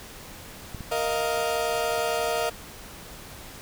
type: clicks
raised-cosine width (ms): 5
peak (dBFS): -24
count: 2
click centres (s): 0.747 / 0.807
type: chord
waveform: 35% pulse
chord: Bb suspended fourth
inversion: none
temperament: equal with one note detuned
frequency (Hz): 466.2 / 627.3 / 698.5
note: Bb4 / Eb5 / F5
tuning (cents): 0 / +14 / 0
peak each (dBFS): -27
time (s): 0.91-2.5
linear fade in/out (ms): 10
effects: pink hiss -43 dBFS RMS until 3.61 s